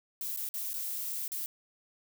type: noise with dropouts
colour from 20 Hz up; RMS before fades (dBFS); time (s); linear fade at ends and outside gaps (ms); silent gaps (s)
violet; -36; 0.21-1.46; 1; 0.363-0.372 / 0.49-0.54 / 0.733-0.74 / 1.28-1.318
effects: none